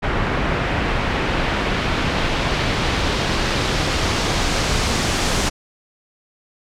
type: noise with low-pass filter sweep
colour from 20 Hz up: pink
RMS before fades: -20 dBFS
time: 0.02-5.5 s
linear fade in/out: 20 ms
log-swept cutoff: 2000 to 7200 Hz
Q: 0.99
effects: none